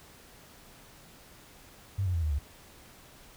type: tone with pitch steps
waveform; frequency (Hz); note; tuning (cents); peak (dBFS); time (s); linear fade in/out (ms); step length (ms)
sine; 98 / 90.39 / 83.37 / 76.89 / 70.92; G2 / F#2 / E2 / D#2 / C#2; 0 / -40 / +20 / -20 / +40; -26; 1.98-2.39; 10; 82
effects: pink hiss -54 dBFS RMS until 3.36 s